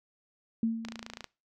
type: tone with exponential decay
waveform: sine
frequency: 226.6 Hz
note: A#3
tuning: 49 cents flat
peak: -23 dBFS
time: 0.63-1.23 s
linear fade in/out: 2 ms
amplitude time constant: 130 ms
type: click train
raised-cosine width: 0.2 ms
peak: -22 dBFS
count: 12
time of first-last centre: 0.85-1.243 s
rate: 28 Hz
effects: noise-tail reverb RT60 0.3 s tail -23 dB re dry